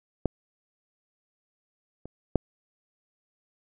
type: clicks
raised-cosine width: 2 ms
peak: -10 / -27 / -7 dBFS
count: 3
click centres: 0.257 / 2.056 / 2.357 s
effects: none